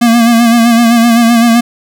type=tone with vibrato; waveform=square; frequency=233.1 Hz; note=A#3; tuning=in tune; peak=-5 dBFS; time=0.01-1.61 s; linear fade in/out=10 ms; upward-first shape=sine; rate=7.8 Hz; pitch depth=47 cents each way; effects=none